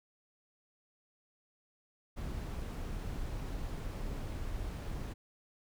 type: noise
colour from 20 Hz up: brown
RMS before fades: -39 dBFS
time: 2.16-5.14 s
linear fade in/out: 20 ms
effects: none